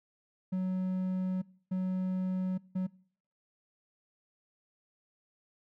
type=tone bursts at uneven times; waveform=triangle; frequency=185.7 Hz; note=F#3; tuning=7 cents sharp; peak=-27 dBFS; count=3; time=0.52-1.42 / 1.71-2.58 / 2.75-2.87 s; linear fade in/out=10 ms; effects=noise-tail reverb RT60 0.6 s tail -24 dB re dry